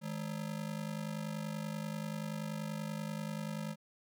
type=ring-modulated tone; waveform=square; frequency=185 Hz; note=F#3; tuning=in tune; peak=-35 dBFS; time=0.01-3.76 s; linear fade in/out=50 ms; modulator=25.2 Hz; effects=none